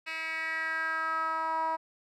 10% pulse tone with band-pass filter sweep, 321.7 Hz, E4, 42 cents flat, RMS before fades -32 dBFS, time 0.06-1.77 s, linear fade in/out 20 ms, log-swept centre 2700 to 880 Hz, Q 4.2, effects none

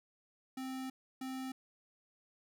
square tone bursts at uneven times, 261.6 Hz, C4, in tune, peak -40 dBFS, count 2, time 0.57-0.9 / 1.21-1.52 s, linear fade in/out 5 ms, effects none

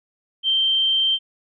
sine tone, 3136 Hz, G7, in tune, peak -16 dBFS, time 0.43-1.19 s, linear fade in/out 50 ms, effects none

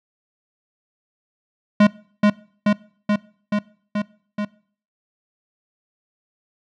square tone with echo, 207.7 Hz, G#3, in tune, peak -10 dBFS, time 1.8-1.87 s, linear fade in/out 5 ms, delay 430 ms, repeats 6, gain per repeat -2 dB, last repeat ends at 4.45 s, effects noise-tail reverb RT60 0.5 s tail -22 dB re dry + low-pass 3000 Hz 12 dB/octave

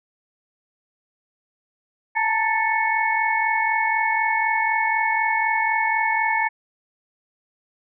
sine tone cluster, 874 / 918 / 1767 / 2205 Hz, A5 / A#5 / A6 / C#7, -12 / -27 / +7 / -10 cents, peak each -24 dBFS, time 2.15-6.49 s, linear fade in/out 20 ms, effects none

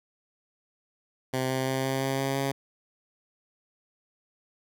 10% pulse tone with pitch steps, 130.1 / 131.23 / 132.37 / 133.53 / 134.69 / 135.86 / 137.04 Hz, C3 / C3 / C3 / C3 / C#3 / C#3 / C#3, -9 / +6 / +20 / +36 / -49 / -34 / -19 cents, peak -18 dBFS, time 1.33-2.52 s, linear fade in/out 10 ms, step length 170 ms, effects none

